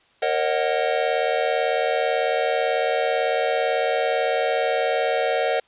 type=chord; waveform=square; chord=D# minor seventh; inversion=second; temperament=equal with one note detuned; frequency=466.2 / 544.2 / 622.3 / 740 Hz; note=A#4 / C#5 / D#5 / F#5; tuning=0 / -32 / 0 / 0 cents; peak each=-26 dBFS; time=0.22-5.6 s; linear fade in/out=5 ms; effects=white hiss -59 dBFS RMS until 5.67 s + resampled to 8000 Hz